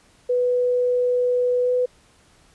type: tone with pitch glide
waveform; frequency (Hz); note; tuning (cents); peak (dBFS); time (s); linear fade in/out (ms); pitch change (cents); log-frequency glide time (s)
sine; 494.3 to 498.6; B4 to B4; +1 to +16; -17; 0.29-1.86; 10; +15; 1.62-1.72
effects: pink hiss -56 dBFS RMS until 2.54 s + resampled to 24000 Hz